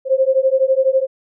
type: beating tone pair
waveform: sine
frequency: 523.3 / 535.3 Hz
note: C5 / C5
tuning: 0 / +39 cents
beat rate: 12 Hz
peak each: -15 dBFS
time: 0.05-1.07 s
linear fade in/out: 50 ms
effects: none